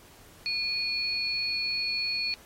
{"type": "tone pair together", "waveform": "sine", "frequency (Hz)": [2449, 4376], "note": ["D#7", "C#8"], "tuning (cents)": [-28, -23], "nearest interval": "minor seventh", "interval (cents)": 1005, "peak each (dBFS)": [-31, -29], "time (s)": [0.46, 2.34], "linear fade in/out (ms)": 0, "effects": ["pink hiss -54 dBFS RMS until 2.45 s", "AAC 48 kbps"]}